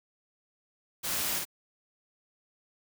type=noise with echo; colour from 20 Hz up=white; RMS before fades=-33 dBFS; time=1.03-1.4 s; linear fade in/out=20 ms; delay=53 ms; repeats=1; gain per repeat=-2 dB; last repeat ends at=1.453 s; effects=none